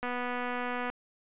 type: click train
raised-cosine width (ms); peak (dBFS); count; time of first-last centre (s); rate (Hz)
0.5; -20; 215; 0.03-0.9; 246
effects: resampled to 8000 Hz